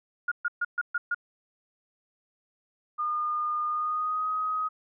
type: tone bursts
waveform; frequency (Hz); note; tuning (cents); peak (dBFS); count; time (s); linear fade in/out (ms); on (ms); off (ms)
sine; 1425; F6; +34; -24; 6; 0.28-1.146; 5; 36; 130
type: tone with pitch glide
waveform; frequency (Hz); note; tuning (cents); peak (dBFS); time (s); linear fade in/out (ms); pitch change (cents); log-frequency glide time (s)
sine; 1217 to 1259.2; D#6 to D#6; -39 to +20; -26; 2.98-4.69; 20; +59; 3.66-4.29
effects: none